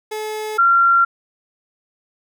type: tone pair in turn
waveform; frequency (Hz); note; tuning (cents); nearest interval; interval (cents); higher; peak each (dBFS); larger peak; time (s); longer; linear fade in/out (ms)
30% pulse / sine; 430 / 1374.7; A4 / F6; -40 / -28; octave + minor sixth; 2012; second; -21 / -10; second; 0.11-0.58 / 0.58-1.05; neither; 10
effects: none